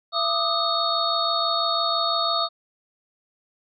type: tone cluster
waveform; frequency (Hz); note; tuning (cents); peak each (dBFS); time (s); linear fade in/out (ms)
sine; 674 / 1204 / 1270 / 3707 / 4375; E5 / D6 / D#6 / A#7 / C#8; +38 / +43 / +35 / -10 / -24; -27; 0.12-2.49; 50
effects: none